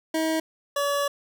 25% pulse tone pair in turn, 319.4 / 569.1 Hz, D#4 / C#5, +45 / +45 cents, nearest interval minor seventh, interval 1000 cents, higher second, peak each -19 dBFS, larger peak neither, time 0.14-0.4 / 0.76-1.08 s, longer second, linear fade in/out 5 ms, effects none

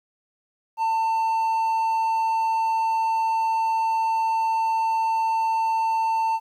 triangle tone, 896 Hz, A5, 31 cents sharp, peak -18 dBFS, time 0.77-6.4 s, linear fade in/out 50 ms, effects 10-bit

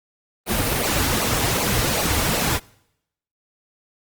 pink noise with flanger, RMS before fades -21 dBFS, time 0.46-2.6 s, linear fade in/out 50 ms, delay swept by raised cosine 0.56 to 5.56 ms, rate 2.6 Hz, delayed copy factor -0.7, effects noise-tail reverb RT60 0.8 s tail -24 dB re dry + Opus 32 kbps

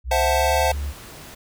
sine tone with pitch glide, 62.8 to 71.31 Hz, B1 to C#2, +30 to +50 cents, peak -24 dBFS, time 0.04-0.94 s, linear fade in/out 50 ms, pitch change +220 cents, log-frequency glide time 0.16-0.58 s
square chord, F# half-diminished seventh, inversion second, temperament equal, 523.3 / 659.3 / 740 / 880 Hz, C5 / E5 / F#5 / A5, 0 / 0 / 0 / 0 cents, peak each -24 dBFS, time 0.11-0.72 s, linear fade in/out 5 ms
pink noise, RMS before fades -41 dBFS, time 0.71-1.35 s, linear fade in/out 10 ms
effects none

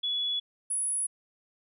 sine tone pair in turn, 3400 / 10248 Hz, G#7 / E9, +40 / -50 cents, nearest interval octave + perfect fifth, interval 1910 cents, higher second, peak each -27 dBFS, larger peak neither, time 0.03-0.4 / 0.7-1.07 s, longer neither, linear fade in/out 10 ms, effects none

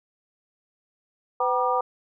sine tone cluster, 503 / 764 / 959 / 1201 Hz, B4 / G5 / A#5 / D6, +32 / -45 / +49 / +38 cents, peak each -26 dBFS, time 1.4-1.81 s, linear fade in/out 5 ms, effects none

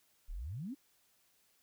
sine exponential sweep, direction up, 31 to 300.6 Hz, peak -39 dBFS, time 0.28-0.75 s, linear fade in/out 20 ms, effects white hiss -72 dBFS RMS until 1.62 s

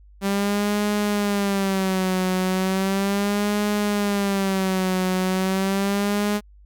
sawtooth tone with vibrato, 196 Hz, G3, in tune, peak -16 dBFS, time 0.21-6.41 s, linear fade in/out 50 ms, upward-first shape sine, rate 0.36 Hz, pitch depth 100 cents each way, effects added 50 Hz sine -46 dBFS peak until 6.65 s

